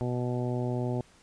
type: harmonic tone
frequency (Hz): 123.47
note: B2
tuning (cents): 0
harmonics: 1 / 2 / 3 / 4 / 5 / 6 / 7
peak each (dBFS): -30 / -34 / -35 / -40 / -39 / -44 / -44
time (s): 0.01-1.01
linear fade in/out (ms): 0
effects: pink hiss -59 dBFS RMS until 1.22 s + resampled to 22050 Hz